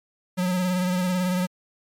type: tone with vibrato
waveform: square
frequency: 182 Hz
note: F#3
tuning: 28 cents flat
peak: -22 dBFS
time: 0.37-1.47 s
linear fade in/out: 20 ms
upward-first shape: sine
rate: 18 Hz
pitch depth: 35 cents each way
effects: MP3 64 kbps